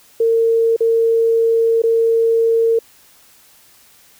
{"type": "tone with dropouts", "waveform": "sine", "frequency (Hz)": 456.3, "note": "A#4", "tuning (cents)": -37, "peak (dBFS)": -11, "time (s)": [0.2, 2.79], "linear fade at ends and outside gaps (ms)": 5, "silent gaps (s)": [[0.764, 0.805], [1.82, 1.836]], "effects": ["white hiss -49 dBFS RMS until 4.19 s"]}